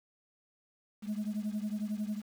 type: beating tone pair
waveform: sine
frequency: 207 / 218 Hz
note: G#3 / A3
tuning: -5 / -16 cents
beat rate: 11 Hz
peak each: -33 / -35 dBFS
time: 1.02-2.22 s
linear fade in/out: 50 ms
effects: tanh soft clip ceiling -29 dBFS + 9-bit